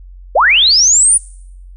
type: linear sweep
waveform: sine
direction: up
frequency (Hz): 435.9 to 9680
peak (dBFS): -6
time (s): 0.35-1.18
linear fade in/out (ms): 10
effects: noise-tail reverb RT60 0.7 s tail -23 dB re dry + added 45 Hz sine -32 dBFS peak until 1.76 s